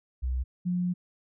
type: tone pair in turn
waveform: sine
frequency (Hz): 63.4 / 178.6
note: B1 / F3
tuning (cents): +46 / +39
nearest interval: octave + tritone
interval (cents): 1793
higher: second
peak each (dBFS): -26 / -25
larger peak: second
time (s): 0.22-0.44 / 0.65-0.94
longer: second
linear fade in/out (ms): 20
effects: none